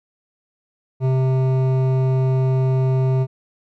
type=tone with hard clipping; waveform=sine; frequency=130.81 Hz; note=C3; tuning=in tune; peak=-17 dBFS; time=1-3.27 s; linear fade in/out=50 ms; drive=12 dB; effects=none